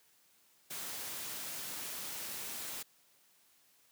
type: noise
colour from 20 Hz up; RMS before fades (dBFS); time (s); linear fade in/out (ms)
white; -42; 0.7-2.83; 10
effects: white hiss -68 dBFS RMS until 3.91 s + high-pass 100 Hz 12 dB/octave